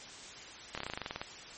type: slowing click train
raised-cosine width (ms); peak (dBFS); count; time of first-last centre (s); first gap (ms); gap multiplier
0.3; -20; 13; 0.75-1.215; 26; 1.07
effects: white hiss -48 dBFS RMS until 1.57 s + MP3 32 kbps